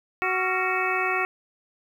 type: harmonic tone with a mistuned harmonic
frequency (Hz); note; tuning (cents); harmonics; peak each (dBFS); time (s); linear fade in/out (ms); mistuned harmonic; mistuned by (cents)
372.1; F#4; +10; 1 / 2 / 3 / 4 / 5 / 6 / 7; -30 / -30 / -30 / -30 / -30 / -30 / -30; 0.22-1.25; 0; 4; -130
effects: 9-bit